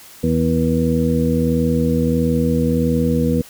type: harmonic tone with a mistuned harmonic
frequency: 81.5 Hz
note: E2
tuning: 19 cents flat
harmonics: 1 / 2 / 3 / 4 / 6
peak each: -23 / -19 / -18 / -27 / -21 dBFS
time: 0.23-3.42 s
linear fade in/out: 10 ms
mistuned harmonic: 6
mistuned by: -24 cents
effects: white hiss -42 dBFS RMS until 3.49 s